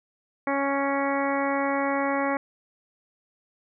harmonic tone, 277.6 Hz, C#4, 3 cents sharp, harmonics 1 / 2 / 3 / 4 / 5 / 6 / 7 / 8, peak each -28 / -28 / -30 / -31 / -36 / -37 / -34 / -36 dBFS, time 0.47-2.37 s, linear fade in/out 2 ms, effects none

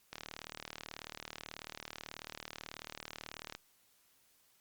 click train, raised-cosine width 0.2 ms, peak -25 dBFS, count 132, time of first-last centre 0.13-3.55 s, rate 38.3 Hz, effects white hiss -70 dBFS RMS until 4.6 s + Opus 48 kbps

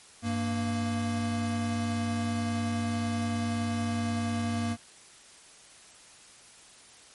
square tone pair together, 98 / 232.2 Hz, G2 / A#3, 0 / -7 cents, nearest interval octave + minor third, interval 1493 cents, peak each -33 / -30 dBFS, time 0.22-4.77 s, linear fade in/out 50 ms, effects white hiss -53 dBFS RMS until 7.14 s + MP3 48 kbps

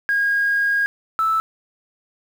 sine tone pair in turn, 1632 / 1314.8 Hz, G#6 / E6, -31 / -5 cents, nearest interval major third, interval 374 cents, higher first, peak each -15 dBFS, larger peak neither, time 0.09-0.86 / 1.19-1.4 s, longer first, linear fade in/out 0 ms, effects tanh soft clip ceiling -12 dBFS + 7-bit

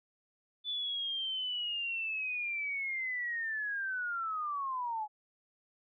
sine linear sweep, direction down, 3499 to 830.6 Hz, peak -33 dBFS, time 0.64-5.08 s, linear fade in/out 50 ms, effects none

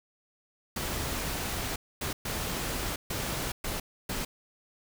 pink noise bursts at uneven times, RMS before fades -33 dBFS, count 6, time 0.76-1.76 / 2.01-2.13 / 2.25-2.96 / 3.1-3.52 / 3.64-3.8 / 4.09-4.25 s, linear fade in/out 5 ms, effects none

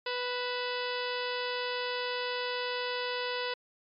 harmonic tone with a mistuned harmonic, 493.9 Hz, B4, in tune, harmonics 1 / 2 / 3 / 4 / 5 / 6 / 7 / 8 / 9 / 10, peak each -35 / -38 / -40 / -41 / -42 / -43 / -43 / -44 / -45 / -45 dBFS, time 0.06-3.54 s, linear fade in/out 5 ms, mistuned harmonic 5, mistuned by +92 cents, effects MP3 96 kbps

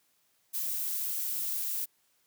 violet noise, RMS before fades -33 dBFS, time 0.53-1.86 s, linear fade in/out 20 ms, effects white hiss -71 dBFS RMS until 2.26 s + high-pass 80 Hz 12 dB/octave

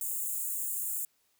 white high-pass noise, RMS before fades -34 dBFS, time 0.01-1.05 s, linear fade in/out 2 ms, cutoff 6900 Hz, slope 96 dB/octave, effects white hiss -72 dBFS RMS until 1.39 s

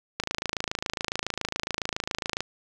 click train, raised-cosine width 0.2 ms, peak -10 dBFS, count 61, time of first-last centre 0.2-2.406 s, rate 27.2 Hz, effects none

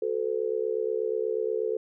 sine tone with amplitude modulation, 440 Hz, A4, in tune, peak -21 dBFS, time 0.02-1.77 s, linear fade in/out 5 ms, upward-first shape sine, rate 68.3 Hz, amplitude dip 100%, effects none

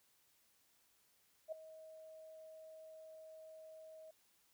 sine tone with ADSR envelope, 634 Hz, D#5, 32 cents sharp, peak -38 dBFS, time 1.48-4.11 s, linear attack 42 ms, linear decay 5 ms, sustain -15 dB, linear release 6 ms, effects white hiss -74 dBFS RMS until 4.53 s

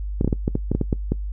clicks, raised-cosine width 3 ms, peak -7 dBFS, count 11, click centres 0.211 / 0.246 / 0.277 / 0.328 / 0.479 / 0.554 / 0.716 / 0.75 / 0.813 / 0.928 / 1.12 s, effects noise-tail reverb RT60 0.1 s tail -21 dB re dry + added 50 Hz sine -25 dBFS peak until 1.32 s

